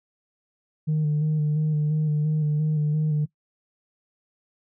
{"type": "tone with vibrato", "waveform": "sine", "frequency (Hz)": 152.2, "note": "D#3", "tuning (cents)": -38, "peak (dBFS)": -18, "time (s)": [0.87, 3.26], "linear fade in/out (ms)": 20, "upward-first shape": "square", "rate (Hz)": 2.9, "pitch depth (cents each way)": 25, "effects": ["noise-tail reverb RT60 0.1 s tail -21 dB re dry", "tanh soft clip ceiling -18 dBFS"]}